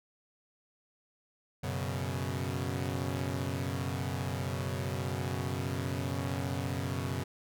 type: chord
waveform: sawtooth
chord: F# suspended fourth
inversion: none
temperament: equal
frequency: 92.5 / 123.47 / 138.59 Hz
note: F#2 / B2 / C#3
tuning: 0 / 0 / 0 cents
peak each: -32 / -33 / -33 dBFS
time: 1.63-7.24 s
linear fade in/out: 10 ms
effects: none